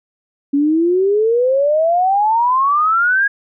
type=exponential sweep; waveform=sine; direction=up; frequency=277.2 to 1661.2 Hz; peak=-11 dBFS; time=0.53-3.28 s; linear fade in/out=10 ms; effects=none